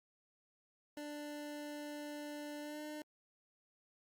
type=tone with pitch glide; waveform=25% pulse; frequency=295 to 301.9 Hz; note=D4 to D4; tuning=+8 to +48 cents; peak=-40 dBFS; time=0.97-3.02 s; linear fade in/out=2 ms; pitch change=+40 cents; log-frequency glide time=2.61-2.82 s; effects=Opus 48 kbps